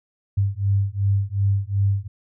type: beating tone pair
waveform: sine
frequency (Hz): 98 / 100.7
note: G2 / G2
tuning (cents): 0 / +47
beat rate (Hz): 2.7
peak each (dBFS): -21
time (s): 0.37-2.08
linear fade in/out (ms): 10
effects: none